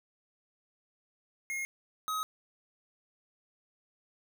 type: tone pair in turn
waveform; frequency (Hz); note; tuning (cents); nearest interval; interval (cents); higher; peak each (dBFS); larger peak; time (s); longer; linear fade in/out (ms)
square; 2148 / 1267.1; C7 / D#6; +45 / +31; major sixth; 914; first; -34 / -32; second; 1.5-1.65 / 2.08-2.23; neither; 0
effects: none